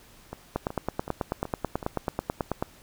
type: two click trains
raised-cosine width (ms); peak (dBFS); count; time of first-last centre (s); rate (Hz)
1; -12 / -21; 20 / 5; 0.56-2.625 / 0.33-1.828; 9.2 / 2.67
effects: pink hiss -54 dBFS RMS until 2.82 s